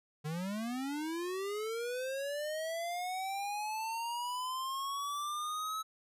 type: linear sweep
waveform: square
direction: up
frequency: 146.4 to 1298 Hz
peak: -36 dBFS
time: 0.24-5.83 s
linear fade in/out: 20 ms
effects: resampled to 32000 Hz